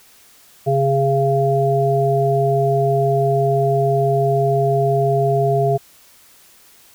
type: harmonic tone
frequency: 137 Hz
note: C#3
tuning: 20 cents flat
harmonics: 1 / 3 / 5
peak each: -18 / -18 / -18 dBFS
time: 0.66-5.78 s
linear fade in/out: 20 ms
effects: white hiss -49 dBFS RMS until 6.94 s